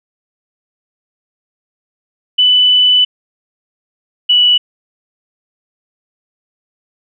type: tone pair in turn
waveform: sine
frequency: 2990 / 2952 Hz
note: F#7 / F#7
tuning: +17 / -5 cents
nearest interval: unison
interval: 22 cents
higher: first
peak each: -6 dBFS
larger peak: neither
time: 2.38-3.05 / 4.29-4.58 s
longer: first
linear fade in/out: 10 ms
effects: none